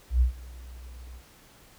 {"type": "tone with ADSR envelope", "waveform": "sine", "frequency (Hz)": 61.74, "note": "B1", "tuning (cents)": 0, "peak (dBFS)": -16, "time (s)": [0.1, 1.22], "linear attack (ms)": 110, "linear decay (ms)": 110, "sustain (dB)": -24, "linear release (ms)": 52, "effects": ["pink hiss -55 dBFS RMS until 1.78 s"]}